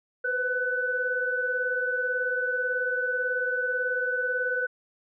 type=tone cluster; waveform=sine; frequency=494.8 / 513 / 1498 Hz; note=B4 / C5 / F#6; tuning=+3 / -34 / +21 cents; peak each=-32 / -34 / -26 dBFS; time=0.24-4.67 s; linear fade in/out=10 ms; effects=none